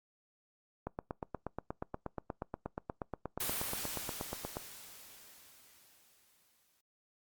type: click train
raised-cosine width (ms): 1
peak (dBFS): -23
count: 32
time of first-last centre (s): 0.87-4.569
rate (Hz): 8.38
type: noise with exponential decay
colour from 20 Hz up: white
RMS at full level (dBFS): -35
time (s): 3.4-6.81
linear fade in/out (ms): 5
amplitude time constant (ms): 740
effects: noise-tail reverb RT60 0.2 s tail -25 dB re dry + Opus 48 kbps